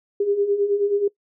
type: beating tone pair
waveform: sine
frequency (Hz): 397.6 / 407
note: G4 / G#4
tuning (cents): +25 / -35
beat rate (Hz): 9.4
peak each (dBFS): -25 / -19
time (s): 0.2-1.08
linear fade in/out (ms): 5
effects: noise-tail reverb RT60 0.1 s tail -21 dB re dry